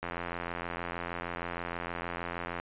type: click train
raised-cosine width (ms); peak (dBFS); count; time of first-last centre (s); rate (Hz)
0.5; -20; 223; 0.03-2.599; 86.4
effects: resampled to 8000 Hz